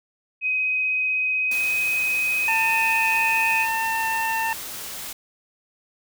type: tone with vibrato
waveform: sine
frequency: 2520 Hz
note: D#7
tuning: 21 cents sharp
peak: -20 dBFS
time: 0.41-3.67 s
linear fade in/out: 50 ms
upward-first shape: triangle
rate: 16 Hz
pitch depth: 10 cents each way
type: noise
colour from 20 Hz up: white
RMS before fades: -34 dBFS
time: 1.51-5.13 s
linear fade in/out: 5 ms
type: harmonic tone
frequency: 899 Hz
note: A5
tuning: 37 cents sharp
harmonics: 1 / 2 / 3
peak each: -24 / -27 / -29 dBFS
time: 2.48-4.53 s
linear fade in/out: 2 ms
effects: none